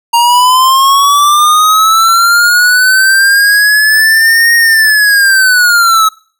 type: linear two-way sweep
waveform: square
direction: up then down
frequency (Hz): 932.3 to 1864.7 to 1284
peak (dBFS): -5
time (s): 0.13-6.09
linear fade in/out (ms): 10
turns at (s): 4.55
effects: noise-tail reverb RT60 0.5 s tail -24 dB re dry